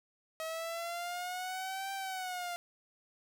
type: linear two-way sweep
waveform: sawtooth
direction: up then down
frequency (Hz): 637 to 784 to 694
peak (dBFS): -33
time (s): 0.4-2.56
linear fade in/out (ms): 0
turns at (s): 1.93
effects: none